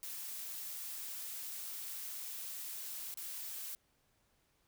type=noise with dropouts; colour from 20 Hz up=blue; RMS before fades=-44 dBFS; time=0.03-3.75 s; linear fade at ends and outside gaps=0 ms; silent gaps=3.141-3.173 s; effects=pink hiss -75 dBFS RMS until 4.67 s